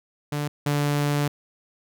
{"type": "tone pair in turn", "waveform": "sawtooth", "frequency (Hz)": [146.83, 145.4], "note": ["D3", "D3"], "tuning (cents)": [0, -17], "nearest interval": "unison", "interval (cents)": 17, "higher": "first", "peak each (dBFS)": [-21, -17], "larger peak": "second", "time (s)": [[0.32, 0.48], [0.66, 1.28]], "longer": "second", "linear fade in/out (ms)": 5, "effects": []}